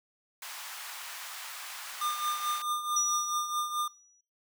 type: high-pass noise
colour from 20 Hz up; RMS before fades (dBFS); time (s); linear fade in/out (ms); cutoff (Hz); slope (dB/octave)
pink; -42; 0.42-2.62; 2; 910; 24
type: tone with tremolo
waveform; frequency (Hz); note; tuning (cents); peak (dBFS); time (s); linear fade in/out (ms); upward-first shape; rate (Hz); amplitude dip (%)
square; 1205; D6; +44; -28; 2.01-3.88; 5; triangle; 4.6; 70
type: tone with exponential decay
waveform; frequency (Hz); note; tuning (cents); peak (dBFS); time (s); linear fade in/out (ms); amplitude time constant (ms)
sine; 5850; F#8; -21; -24; 2.96-4.21; 5; 270
effects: noise-tail reverb RT60 0.3 s tail -22 dB re dry